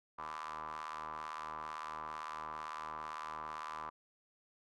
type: ring-modulated tone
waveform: sawtooth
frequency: 77.78 Hz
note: D#2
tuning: in tune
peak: -35 dBFS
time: 0.18-3.9 s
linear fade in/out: 10 ms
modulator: 1090 Hz
effects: low-pass 7000 Hz 12 dB/octave